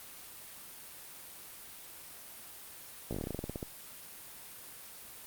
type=slowing click train; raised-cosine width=2 ms; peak=-23 dBFS; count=15; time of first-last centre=3.11-3.628 s; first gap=16 ms; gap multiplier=1.12; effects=white hiss -49 dBFS RMS until 5.26 s + Opus 32 kbps